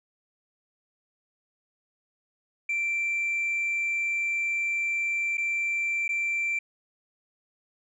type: tone with dropouts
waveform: sine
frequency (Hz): 2349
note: D7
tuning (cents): 0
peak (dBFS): -23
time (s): 2.69-6.59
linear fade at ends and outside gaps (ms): 5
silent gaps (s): 5.372-5.379 / 6.08-6.09
effects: tanh soft clip ceiling -23 dBFS